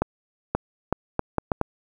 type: accelerating click train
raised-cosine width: 1 ms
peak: -7 dBFS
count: 7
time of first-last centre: 0.02-1.613 s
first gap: 530 ms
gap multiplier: 0.71
effects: 8-bit